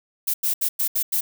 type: noise bursts at uneven times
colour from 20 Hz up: violet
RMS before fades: -22 dBFS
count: 6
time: 0.27-0.34 / 0.43-0.54 / 0.61-0.69 / 0.79-0.88 / 0.95-1.03 / 1.12-1.21 s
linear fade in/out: 10 ms
effects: none